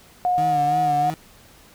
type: tone with pitch glide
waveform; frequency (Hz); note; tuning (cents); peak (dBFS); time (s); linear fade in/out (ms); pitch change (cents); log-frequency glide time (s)
sine; 722 to 727; F#5 to F#5; -43 to -31; -17; 0.25-1.1; 0; +12; 0.61-0.76
type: tone with vibrato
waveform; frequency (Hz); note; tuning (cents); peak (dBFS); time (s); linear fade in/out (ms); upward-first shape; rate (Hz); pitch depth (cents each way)
30% pulse; 152.6; D#3; -33; -25; 0.38-1.14; 0; sine; 3; 75
effects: pink hiss -50 dBFS RMS until 1.74 s